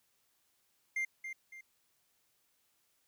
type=tone with echo; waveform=triangle; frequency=2101 Hz; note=C7; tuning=7 cents sharp; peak=-30 dBFS; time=0.96-1.05 s; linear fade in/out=5 ms; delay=280 ms; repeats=2; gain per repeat=-8 dB; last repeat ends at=1.61 s; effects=white hiss -75 dBFS RMS until 3.07 s